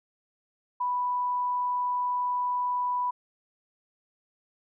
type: tone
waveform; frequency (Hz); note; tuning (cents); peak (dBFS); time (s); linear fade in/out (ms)
sine; 987.8; B5; 0; -25; 0.8-3.11; 10
effects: none